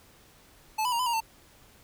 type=tone with pitch steps; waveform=square; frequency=869 / 993 / 936 / 1006 / 941 / 896 Hz; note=A5 / B5 / A#5 / B5 / A#5 / A5; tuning=-22 / +9 / +7 / +32 / +16 / +31 cents; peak=-26 dBFS; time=0.78-1.206 s; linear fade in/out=10 ms; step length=71 ms; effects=pink hiss -57 dBFS RMS until 1.83 s